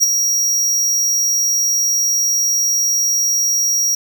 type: tone with ADSR envelope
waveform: square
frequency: 5680 Hz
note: F8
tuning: 28 cents sharp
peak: -8 dBFS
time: 0-3.95 s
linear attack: 30 ms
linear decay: 20 ms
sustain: -6 dB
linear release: 4 ms
effects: 8-bit